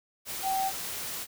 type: tone in noise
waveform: sine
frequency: 770 Hz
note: G5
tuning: 31 cents flat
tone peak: -26 dBFS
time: 0.42-0.72 s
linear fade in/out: 50 ms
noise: white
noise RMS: -36 dBFS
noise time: 0.25-1.27 s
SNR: +7 dB
effects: none